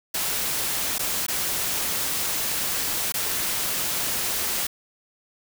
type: noise with dropouts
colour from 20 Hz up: white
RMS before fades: -26 dBFS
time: 0.14-4.67 s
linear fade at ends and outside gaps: 5 ms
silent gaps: 0.983-0.992 / 1.266-1.282 / 3.122-3.14 s
effects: none